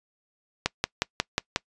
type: click train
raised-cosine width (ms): 0.2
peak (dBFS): -5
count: 6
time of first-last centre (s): 0.66-1.561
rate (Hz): 5.55
effects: noise-tail reverb RT60 0.1 s tail -24 dB re dry + resampled to 22050 Hz